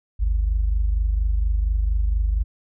sine tone pair together, 50.82 / 75.1 Hz, G#1 / D2, -37 / +39 cents, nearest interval perfect fifth, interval 676 cents, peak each -18 / -27 dBFS, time 0.19-2.44 s, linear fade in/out 20 ms, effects none

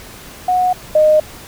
sine tone pair in turn, 731 / 614.7 Hz, F#5 / D#5, -21 / -21 cents, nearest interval minor third, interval 300 cents, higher first, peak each -11 / -7 dBFS, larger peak second, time 0.48-0.73 / 0.95-1.2 s, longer neither, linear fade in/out 5 ms, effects pink hiss -36 dBFS RMS until 1.47 s

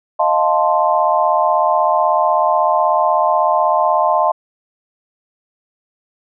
sine chord, F dominant seventh, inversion third, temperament equal, 622.3 / 698.5 / 880 / 1046.5 Hz, Eb5 / F5 / A5 / C6, 0 / 0 / 0 / 0 cents, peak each -17 dBFS, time 0.19-4.32 s, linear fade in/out 10 ms, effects none

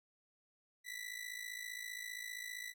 sawtooth ring-modulated tone, 1975.5 Hz, B6, in tune, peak -37 dBFS, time 0.84-2.74 s, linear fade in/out 50 ms, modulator 27.6 Hz, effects none

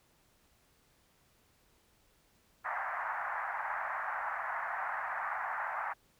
pink band-pass noise, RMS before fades -37 dBFS, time 2.64-5.94 s, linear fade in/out 20 ms, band 720 to 1900 Hz, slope 48 dB/octave, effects pink hiss -69 dBFS RMS until 6.19 s

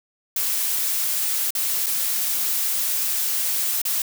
blue noise with dropouts, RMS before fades -23 dBFS, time 0.36-4.02 s, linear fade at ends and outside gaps 2 ms, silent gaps 1.506-1.551 / 1.861-1.866 / 3.817-3.852 s, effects none

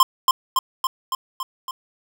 square tone with echo, 1048 Hz, C6, 2 cents sharp, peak -10 dBFS, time 0-0.03 s, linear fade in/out 2 ms, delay 280 ms, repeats 6, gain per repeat -3 dB, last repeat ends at 1.71 s, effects none

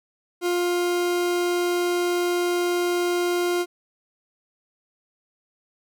40% pulse tone, 352.2 Hz, F4, 15 cents sharp, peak -20 dBFS, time 0.41-3.66 s, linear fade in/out 50 ms, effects none

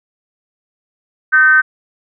sine tone with frequency modulation, 1536 Hz, G6, 36 cents flat, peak -6 dBFS, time 1.32-1.62 s, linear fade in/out 20 ms, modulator 288 Hz, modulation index 0.53, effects none

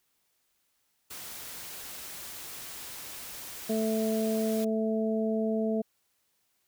white noise, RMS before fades -42 dBFS, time 1.1-4.65 s, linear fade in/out 10 ms
harmonic tone, 220 Hz, A3, in tune, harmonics 1 / 2 / 3, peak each -28 / -31 / -33 dBFS, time 3.69-5.82 s, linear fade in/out 10 ms
effects white hiss -74 dBFS RMS until 6.67 s

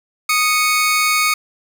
sawtooth tone pair together, 1243.1 / 2217 Hz, D#6 / C#7, -2 / 0 cents, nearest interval minor seventh, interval 1002 cents, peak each -13 dBFS, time 0.29-1.34 s, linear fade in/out 5 ms, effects none

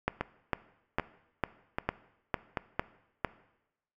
two click trains, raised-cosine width 0.5 ms, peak -12 / -15 dBFS, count 8 / 4, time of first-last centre 0.08-3.247 / 0.21-2.572 s, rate 2.21 / 1.27 Hz, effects noise-tail reverb RT60 0.9 s tail -18 dB re dry

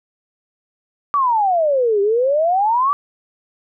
sine exponential two-way sweep, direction down then up, 1174.7 to 392 to 1174.7 Hz, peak -13 dBFS, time 1.14-2.93 s, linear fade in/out 0 ms, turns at 2.01 s, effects none

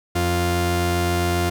sawtooth tone pair together, 87.5 / 350 Hz, F2 / F4, +4 / +4 cents, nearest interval 2 octaves, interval 2400 cents, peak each -17 dBFS, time 0.15-1.5 s, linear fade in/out 10 ms, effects none

